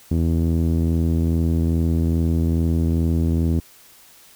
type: tone with low-pass filter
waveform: sawtooth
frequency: 82.4 Hz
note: E2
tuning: in tune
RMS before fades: -19 dBFS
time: 0.11-3.6 s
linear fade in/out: 5 ms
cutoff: 290 Hz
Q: 1.6
effects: white hiss -49 dBFS RMS until 4.35 s